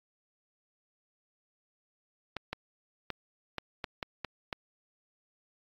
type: clicks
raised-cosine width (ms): 0.3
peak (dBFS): -18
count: 8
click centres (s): 2.367 / 2.53 / 3.103 / 3.583 / 3.842 / 4.028 / 4.247 / 4.528
effects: AAC 32 kbps